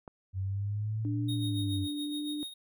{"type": "click", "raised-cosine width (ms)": 1, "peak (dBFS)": -30, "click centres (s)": 0.078}
{"type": "exponential two-way sweep", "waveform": "sine", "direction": "up then down", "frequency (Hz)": [93.8, 117.5, 93.8], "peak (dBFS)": -30, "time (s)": [0.33, 1.88], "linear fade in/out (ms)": 50, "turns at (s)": 1.28}
{"type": "tone with pitch glide", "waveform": "sine", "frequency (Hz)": [293.7, 297.5], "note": ["D4", "D4"], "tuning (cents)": [0, 22], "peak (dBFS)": -33, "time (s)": [1.05, 2.43], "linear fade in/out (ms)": 0, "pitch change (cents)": 22, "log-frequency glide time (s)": [2, 2.27]}
{"type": "tone with tremolo", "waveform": "square", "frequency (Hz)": 3729, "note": "A#7", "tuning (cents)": 0, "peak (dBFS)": -37, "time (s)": [1.28, 2.54], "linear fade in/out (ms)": 10, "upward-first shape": "sine", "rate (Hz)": 7.1, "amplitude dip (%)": 65}
{"effects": []}